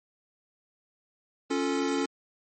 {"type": "chord", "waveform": "square", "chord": "Db augmented", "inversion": "none", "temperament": "equal", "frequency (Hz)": [277.2, 349.2, 440], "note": ["Db4", "F4", "A4"], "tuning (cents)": [0, 0, 0], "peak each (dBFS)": [-29, -33, -32], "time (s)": [1.5, 2.06], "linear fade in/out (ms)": 10, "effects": ["MP3 32 kbps"]}